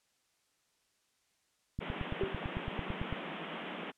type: click train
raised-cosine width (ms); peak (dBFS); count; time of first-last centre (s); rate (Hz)
5; -24; 13; 1.79-3.126; 8.98
type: band-pass noise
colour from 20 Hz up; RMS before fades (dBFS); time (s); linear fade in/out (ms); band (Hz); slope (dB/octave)
pink; -42; 1.8-3.92; 20; 160 to 3400; 96
type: tone with exponential decay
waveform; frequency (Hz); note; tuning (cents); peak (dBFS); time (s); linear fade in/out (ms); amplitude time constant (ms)
sine; 387.5; G4; -20; -27; 2.21-2.41; 1; 43
effects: white hiss -75 dBFS RMS until 3.97 s + low-pass 9000 Hz 12 dB/octave